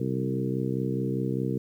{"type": "harmonic tone with a mistuned harmonic", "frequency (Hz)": 64.9, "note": "C2", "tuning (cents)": -13, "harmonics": [2, 3, 4, 5, 6, 7], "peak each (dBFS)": [-30, -32, -33, -34, -35, -35], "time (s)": [0, 1.58], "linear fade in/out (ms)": 5, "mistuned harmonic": 2, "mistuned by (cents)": 19, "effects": ["10-bit"]}